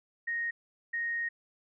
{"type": "tone bursts at uneven times", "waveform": "sine", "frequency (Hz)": 1864.7, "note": "A#6", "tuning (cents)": 0, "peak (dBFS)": -30, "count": 2, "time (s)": [[0.27, 0.51], [0.93, 1.29]], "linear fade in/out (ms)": 10, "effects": []}